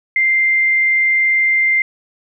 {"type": "tone", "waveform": "sine", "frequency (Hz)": 2093, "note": "C7", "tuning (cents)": 0, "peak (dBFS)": -11, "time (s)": [0.16, 1.82], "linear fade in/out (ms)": 2, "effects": []}